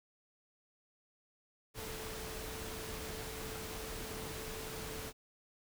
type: tone in noise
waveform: sine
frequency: 440 Hz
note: A4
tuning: in tune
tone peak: -48 dBFS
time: 1.74-5.13 s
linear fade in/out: 50 ms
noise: pink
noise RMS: -44 dBFS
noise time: 1.74-5.13 s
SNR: -7 dB
effects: none